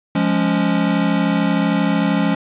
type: chord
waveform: square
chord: Db major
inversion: first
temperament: equal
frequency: 174.61 / 207.7 / 277.2 Hz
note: F3 / Ab3 / Db4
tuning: 0 / 0 / 0 cents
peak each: -20 dBFS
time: 0.15-2.35 s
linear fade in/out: 5 ms
effects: resampled to 8000 Hz + 7-bit